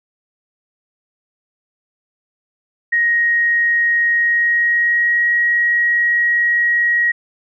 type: tone with pitch glide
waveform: sine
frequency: 1878 to 1897.6 Hz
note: A#6 to A#6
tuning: +12 to +30 cents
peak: -12 dBFS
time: 2.92-7.12 s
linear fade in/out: 10 ms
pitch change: +18 cents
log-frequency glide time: 4.12-5.27 s
effects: none